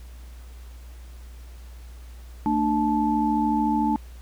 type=tone cluster; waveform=sine; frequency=224.2 / 297.8 / 871 Hz; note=A3 / D4 / A5; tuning=+33 / +24 / -18 cents; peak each=-24 dBFS; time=2.46-3.96 s; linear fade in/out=0 ms; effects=added 60 Hz sine -39 dBFS peak until 4.21 s + pink hiss -54 dBFS RMS until 4.21 s